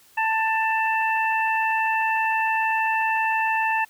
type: harmonic tone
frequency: 887 Hz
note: A5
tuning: 14 cents sharp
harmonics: 1 / 2 / 3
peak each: -22 / -25 / -27 dBFS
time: 0.17-3.85 s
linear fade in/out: 10 ms
effects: white hiss -55 dBFS RMS until 3.89 s